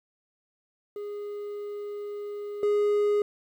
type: tone pair in turn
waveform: triangle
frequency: 412.1 / 413.9 Hz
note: G#4 / G#4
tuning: -13 / -6 cents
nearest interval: unison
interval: 7 cents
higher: second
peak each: -31 / -19 dBFS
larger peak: second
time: 0.96-2.63 / 2.63-3.22 s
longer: first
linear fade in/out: 2 ms
effects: 10-bit